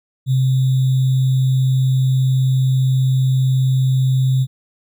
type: tone with sample-and-hold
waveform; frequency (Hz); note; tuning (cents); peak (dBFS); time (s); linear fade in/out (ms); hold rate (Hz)
sine; 130.81; C3; 0; -12; 0.26-4.47; 50; 3675
effects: none